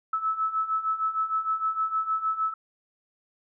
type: beating tone pair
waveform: sine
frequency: 1300 / 1306.5 Hz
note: E6 / E6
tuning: -24 / -16 cents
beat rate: 6.5 Hz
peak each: -30 / -26 dBFS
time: 0.13-2.54 s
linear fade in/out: 5 ms
effects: none